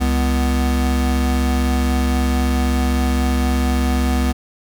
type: tone pair together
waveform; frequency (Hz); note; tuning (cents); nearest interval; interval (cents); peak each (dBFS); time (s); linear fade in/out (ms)
square; 68 / 247.8; C#2 / B3; -33 / +6; octave + minor seventh; 2239; -17 / -21; 0-4.33; 20
effects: none